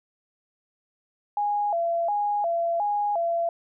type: tone with vibrato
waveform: sine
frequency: 748 Hz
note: F#5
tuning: 19 cents sharp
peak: -22 dBFS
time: 1.37-3.49 s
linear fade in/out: 2 ms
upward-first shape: square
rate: 1.4 Hz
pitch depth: 170 cents each way
effects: none